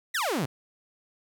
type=exponential sweep; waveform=sawtooth; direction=down; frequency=2049 to 116 Hz; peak=-22 dBFS; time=0.14-0.46 s; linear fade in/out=10 ms; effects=9-bit